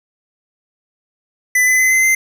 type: tone with pitch steps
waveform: square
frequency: 2000 / 2019 / 2037 / 2056 / 2075 Hz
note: B6 / B6 / C7 / C7 / C7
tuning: +21 / +38 / -47 / -31 / -15 cents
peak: -11 dBFS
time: 1.55-2.15 s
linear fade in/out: 5 ms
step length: 120 ms
effects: none